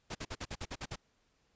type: noise bursts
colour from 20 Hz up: pink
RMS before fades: -40 dBFS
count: 9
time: 0.1-0.959 s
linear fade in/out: 10 ms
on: 51 ms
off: 50 ms
effects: pink hiss -74 dBFS RMS until 1.55 s + resampled to 16000 Hz